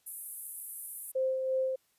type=band-pass noise; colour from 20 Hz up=pink; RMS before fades=-43 dBFS; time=0.06-1.12 s; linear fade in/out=10 ms; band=9800 to 13000 Hz; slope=48 dB/octave
type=tone with tremolo; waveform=sine; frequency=523.3 Hz; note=C5; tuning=in tune; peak=-26 dBFS; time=1.15-1.76 s; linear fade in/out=10 ms; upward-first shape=sine; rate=2.9 Hz; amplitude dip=40%
effects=white hiss -72 dBFS RMS until 1.98 s + resampled to 32000 Hz